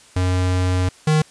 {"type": "tone pair in turn", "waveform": "square", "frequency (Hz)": [91.5, 154.61], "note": ["F#2", "D#3"], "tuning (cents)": [-19, -11], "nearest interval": "major sixth", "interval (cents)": 908, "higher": "second", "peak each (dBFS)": [-17, -14], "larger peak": "second", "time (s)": [[0.16, 0.89], [1.07, 1.22]], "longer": "first", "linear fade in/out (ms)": 5, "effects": ["white hiss -48 dBFS RMS until 1.3 s", "resampled to 22050 Hz"]}